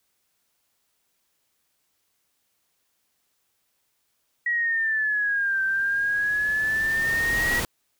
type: exponential two-way sweep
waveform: sine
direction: down then up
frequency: 1921 to 1557 to 1921 Hz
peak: -21 dBFS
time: 4.46-7.6 s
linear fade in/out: 5 ms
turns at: 5.63 s
type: noise with exponential growth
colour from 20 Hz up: pink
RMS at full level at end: -27 dBFS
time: 4.7-7.65 s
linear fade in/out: 1 ms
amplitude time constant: 640 ms
effects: white hiss -72 dBFS RMS until 7.99 s